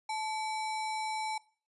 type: tone with sample-and-hold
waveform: sine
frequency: 870 Hz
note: A5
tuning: 20 cents flat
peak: -32 dBFS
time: 0.09-1.38 s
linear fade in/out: 5 ms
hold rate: 3150 Hz
effects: noise-tail reverb RT60 0.4 s tail -20 dB re dry + resampled to 24000 Hz